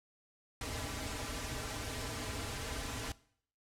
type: noise with comb filter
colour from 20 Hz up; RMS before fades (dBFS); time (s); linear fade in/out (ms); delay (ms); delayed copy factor
pink; -40; 0.61-3.12; 2; 5.5; -0.95
effects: noise-tail reverb RT60 0.6 s tail -20 dB re dry + low-pass 10000 Hz 12 dB/octave